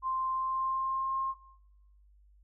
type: tone with pitch glide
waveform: sine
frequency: 1046.5 to 1066.6 Hz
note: C6 to C6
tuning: 0 to +33 cents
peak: -29 dBFS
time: 0.02-1.35 s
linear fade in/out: 50 ms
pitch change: +33 cents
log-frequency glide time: 0.32-1.18 s
effects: noise-tail reverb RT60 0.8 s tail -19 dB re dry + added 50 Hz sine -58 dBFS peak until 2.43 s